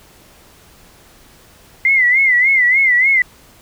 sine tone with vibrato, 2057 Hz, C7, 30 cents flat, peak -9 dBFS, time 1.85-3.22 s, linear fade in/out 2 ms, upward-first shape sine, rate 3.4 Hz, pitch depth 110 cents each way, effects pink hiss -46 dBFS RMS until 3.61 s

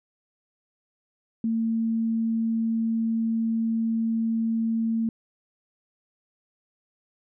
sine tone, 226.1 Hz, A3, 47 cents sharp, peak -22 dBFS, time 1.44-5.09 s, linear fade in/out 2 ms, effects none

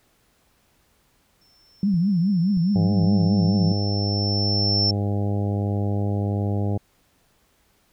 sine tone with exponential growth, 5370 Hz, E8, 31 cents sharp, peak -18 dBFS, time 1.41-4.91 s, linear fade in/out 5 ms, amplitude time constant 760 ms
sine tone with vibrato, 185 Hz, F#3, in tune, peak -17 dBFS, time 1.83-3.72 s, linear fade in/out 2 ms, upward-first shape triangle, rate 4.8 Hz, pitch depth 240 cents each way
clicks, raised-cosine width 5 ms, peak -24 dBFS, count 3, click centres 1.942 / 2.572 / 3.04 s
harmonic tone, 101.4 Hz, G#2, 41 cents flat, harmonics 1 / 2 / 3 / 4 / 5 / 6 / 7 / 8, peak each -22 / -28 / -32 / -34 / -36 / -38 / -39 / -40 dBFS, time 2.75-6.78 s, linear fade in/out 10 ms
effects pink hiss -63 dBFS RMS until 7.92 s

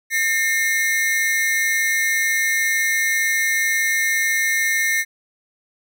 45% pulse ring-modulated tone, 1975.5 Hz, B6, in tune, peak -14 dBFS, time 0.1-5.05 s, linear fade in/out 50 ms, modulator 161 Hz, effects none

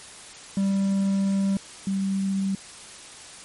triangle / sine tone pair in turn, 195.6 / 194.02 Hz, G3 / G3, -4 / -18 cents, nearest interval unison, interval 14 cents, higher first, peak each -18 / -22 dBFS, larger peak first, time 0.57-1.57 / 1.87-2.55 s, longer first, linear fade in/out 2 ms, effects white hiss -43 dBFS RMS until 3.44 s + MP3 48 kbps

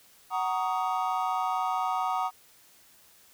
triangle chord, D# minor seventh, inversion first, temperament just, 746.7 / 933.4 / 1120.1 / 1244.5 Hz, F#5 / A#5 / C#6 / D#6, +16 / +2 / +18 / 0 cents, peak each -28 / -30 / -34 / -30 dBFS, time 0.3-2.31 s, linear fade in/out 50 ms, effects white hiss -58 dBFS RMS until 3.33 s

